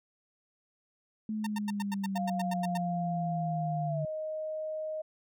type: exponential sweep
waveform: sine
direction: down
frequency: 217.5 to 148.8 Hz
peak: -31 dBFS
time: 1.29-4.05 s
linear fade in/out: 2 ms
type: tone bursts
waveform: sawtooth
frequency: 909 Hz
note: A#5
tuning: 44 cents flat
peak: -31 dBFS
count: 12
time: 1.44-2.776 s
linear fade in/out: 5 ms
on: 27 ms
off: 92 ms
type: tone with pitch glide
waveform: sine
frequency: 700 to 623.6 Hz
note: F5 to D#5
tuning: +4 to +4 cents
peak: -33 dBFS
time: 2.15-5.02 s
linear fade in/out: 10 ms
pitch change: -200 cents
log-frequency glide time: 3.86-4.04 s
effects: none